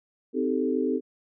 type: chord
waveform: sine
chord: A half-diminished seventh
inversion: first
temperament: equal with one note detuned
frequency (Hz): 258.6 / 311.1 / 392 / 440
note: C4 / Eb4 / G4 / A4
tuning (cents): -20 / 0 / 0 / 0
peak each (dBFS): -27 / -30 / -29 / -29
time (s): 0.33-1.01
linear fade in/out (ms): 50
effects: none